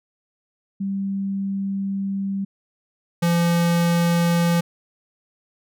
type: tone pair in turn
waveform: sine / square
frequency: 196 / 170.86 Hz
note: G3 / F3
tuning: 0 / -38 cents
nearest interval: major second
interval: 238 cents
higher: first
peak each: -22 / -17 dBFS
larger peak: second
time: 0.8-2.45 / 3.22-4.61 s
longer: first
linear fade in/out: 10 ms
effects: none